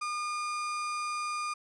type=tone; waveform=35% pulse; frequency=1213 Hz; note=D#6; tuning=44 cents flat; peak=-30 dBFS; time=0.01-1.54 s; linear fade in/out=10 ms; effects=resampled to 22050 Hz